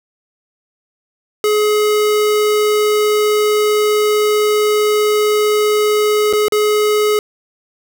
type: tone with dropouts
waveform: square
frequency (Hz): 422.3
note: G#4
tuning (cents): +29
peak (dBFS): -12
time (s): 1.44-7.19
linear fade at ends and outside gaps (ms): 1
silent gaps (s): 6.328-6.334 / 6.483-6.522
effects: none